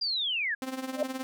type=linear sweep; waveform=sine; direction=down; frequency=4868 to 1598 Hz; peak=-27 dBFS; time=0.01-0.55 s; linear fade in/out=10 ms
type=tone with tremolo; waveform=sawtooth; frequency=261.6 Hz; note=C4; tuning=in tune; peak=-26 dBFS; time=0.62-1.23 s; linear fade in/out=0 ms; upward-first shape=triangle; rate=19 Hz; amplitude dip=80%
type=tone with exponential growth; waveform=sine; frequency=599 Hz; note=D5; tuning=34 cents sharp; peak=-20 dBFS; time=0.91-1.03 s; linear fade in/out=2 ms; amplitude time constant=24 ms
effects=none